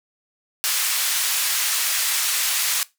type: band-pass noise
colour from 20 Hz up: white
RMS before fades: -22 dBFS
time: 0.64-2.83 s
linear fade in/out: 0 ms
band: 1300 to 13000 Hz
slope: 12 dB/octave
effects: noise-tail reverb RT60 0.2 s tail -19 dB re dry